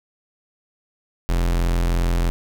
45% pulse tone, 43 Hz, F1, 26 cents flat, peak -17 dBFS, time 1.29-2.3 s, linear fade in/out 0 ms, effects none

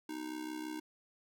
square tone with amplitude modulation, 310 Hz, D#4, 6 cents flat, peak -37 dBFS, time 0.09-0.8 s, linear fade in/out 5 ms, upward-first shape sine, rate 66.1 Hz, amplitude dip 70%, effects none

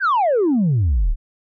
sine exponential sweep, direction down, 1661.2 to 30.87 Hz, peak -12 dBFS, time 0-1.16 s, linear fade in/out 50 ms, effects tanh soft clip ceiling -12 dBFS

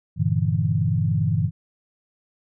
sine chord, E half-diminished seventh, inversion first, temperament equal, 98 / 116.54 / 146.83 / 164.81 Hz, G2 / Bb2 / D3 / E3, 0 / 0 / 0 / 0 cents, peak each -24 dBFS, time 0.16-1.51 s, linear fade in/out 50 ms, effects none

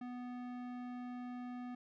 square tone with low-pass filter, 246.9 Hz, B3, in tune, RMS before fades -45 dBFS, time 0.01-1.75 s, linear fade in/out 5 ms, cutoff 1900 Hz, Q 0.62, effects none

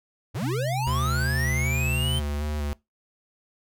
square linear sweep, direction up, 76.3 to 3136 Hz, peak -28 dBFS, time 0.34-2.2 s, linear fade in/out 20 ms
sine tone with pitch glide, 128.7 to 129.82 Hz, C3 to C3, -28 to -13 cents, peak -26 dBFS, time 0.42-2.2 s, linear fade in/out 10 ms, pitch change +15 cents, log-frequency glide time 0.81-1.82 s
square tone with vibrato, 73.9 Hz, D2, 11 cents sharp, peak -27 dBFS, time 0.87-2.73 s, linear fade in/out 0 ms, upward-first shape square, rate 2.6 Hz, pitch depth 26 cents each way
effects noise-tail reverb RT60 0.2 s tail -22 dB re dry

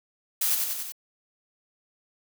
blue noise with echo, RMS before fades -25 dBFS, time 0.41-0.55 s, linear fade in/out 5 ms, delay 93 ms, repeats 4, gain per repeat -3 dB, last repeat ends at 0.922 s, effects none

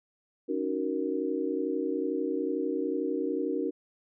sine chord, D# minor seventh, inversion third, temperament just, 280 / 311.1 / 373.4 / 466.7 Hz, C#4 / D#4 / F#4 / A#4, +18 / 0 / +16 / +2 cents, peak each -33 dBFS, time 0.48-3.71 s, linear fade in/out 20 ms, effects none

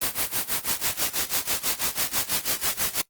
white noise with tremolo, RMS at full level -23 dBFS, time 0.01-3.02 s, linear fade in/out 10 ms, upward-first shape sine, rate 6.1 Hz, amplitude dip 90%, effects noise-tail reverb RT60 0.1 s tail -21 dB re dry + Opus 24 kbps

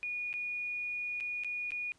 sine tone with dropouts, 2450 Hz, D#7, 27 cents flat, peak -34 dBFS, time 0.03-1.92 s, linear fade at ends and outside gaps 0 ms, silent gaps 0.329-0.339 / 1.202-1.207 / 1.436-1.446 / 1.706-1.719 s, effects pink hiss -67 dBFS RMS until 1.98 s + resampled to 22050 Hz

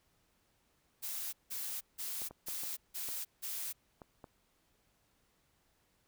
blue noise bursts, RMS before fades -40 dBFS, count 6, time 1.02-3.73 s, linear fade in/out 20 ms, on 310 ms, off 170 ms
clicks, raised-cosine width 1 ms, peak -35 dBFS, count 7, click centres 2.219 / 2.31 / 2.485 / 2.635 / 3.088 / 4.018 / 4.242 s
effects pink hiss -74 dBFS RMS until 6.07 s

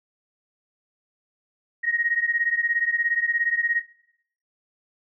sine beating tone pair, 1872 / 1889 Hz, A#6 / A#6, +7 / +22 cents, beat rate 17 Hz, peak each -23 / -25 dBFS, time 1.83-3.82 s, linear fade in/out 20 ms, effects noise-tail reverb RT60 0.7 s tail -19 dB re dry

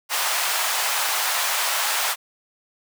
pink high-pass noise, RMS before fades -23 dBFS, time 0.09-2.16 s, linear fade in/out 50 ms, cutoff 750 Hz, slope 24 dB/octave, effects none

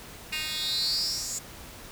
10% pulse tone with high-pass filter sweep, 310.1 Hz, D#4, 6 cents flat, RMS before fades -30 dBFS, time 0.32-1.39 s, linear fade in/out 10 ms, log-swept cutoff 2700 to 6900 Hz, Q 9.1, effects pink hiss -45 dBFS RMS until 1.91 s

